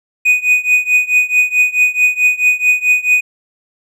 triangle tone with tremolo, 2485 Hz, D#7, 3 cents flat, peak -4 dBFS, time 0.25-3.21 s, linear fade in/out 10 ms, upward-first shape triangle, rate 4.6 Hz, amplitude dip 95%, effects none

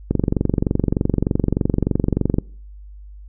click train, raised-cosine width 3 ms, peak -4 dBFS, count 54, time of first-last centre 0.11-2.385 s, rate 23.3 Hz, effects noise-tail reverb RT60 0.5 s tail -24 dB re dry + added 50 Hz sine -36 dBFS peak until 3.28 s

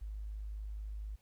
sine tone, 52.1 Hz, G#1, 6 cents sharp, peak -39 dBFS, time 0.01-1.16 s, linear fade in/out 10 ms, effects pink hiss -73 dBFS RMS until 1.21 s

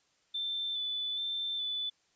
sine tone with vibrato, 3520 Hz, A7, in tune, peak -32 dBFS, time 0.34-1.9 s, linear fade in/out 10 ms, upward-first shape square, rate 1.2 Hz, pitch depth 17 cents each way, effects white hiss -71 dBFS RMS until 2.15 s + resampled to 16000 Hz

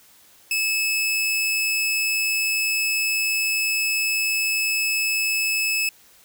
sawtooth tone, 2601 Hz, E7, 24 cents flat, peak -17 dBFS, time 0.51-5.89 s, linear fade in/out 2 ms, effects white hiss -53 dBFS RMS until 6.24 s

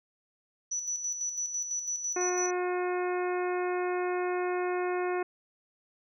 sine tone with tremolo, 5930 Hz, F#8, 3 cents sharp, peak -29 dBFS, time 0.71-2.51 s, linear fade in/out 10 ms, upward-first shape square, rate 6 Hz, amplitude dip 50%
harmonic tone, 360 Hz, F#4, 47 cents flat, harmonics 1 / 2 / 3 / 4 / 5 / 6 / 7, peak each -29 / -35 / -39 / -41 / -43 / -45 / -46 dBFS, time 2.16-5.23 s, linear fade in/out 5 ms
effects none

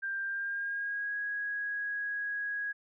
sine tone with pitch glide, 1587 to 1656.3 Hz, G6 to G#6, +21 to -5 cents, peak -32 dBFS, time 0.02-2.73 s, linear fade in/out 20 ms, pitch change +74 cents, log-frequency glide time 0.25-1.16 s, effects none

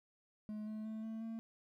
triangle tone with pitch steps, 212.8 / 215.9 / 219 / 222.2 / 225.5 Hz, G#3 / A3 / A3 / A3 / A3, +42 / -33 / -8 / +17 / +43 cents, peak -39 dBFS, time 0.49-1.39 s, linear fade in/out 0 ms, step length 180 ms, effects 13-bit

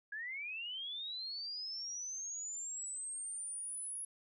sine linear sweep, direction up, 1639 to 10548 Hz, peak -40 dBFS, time 0.12-4.05 s, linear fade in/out 5 ms, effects none

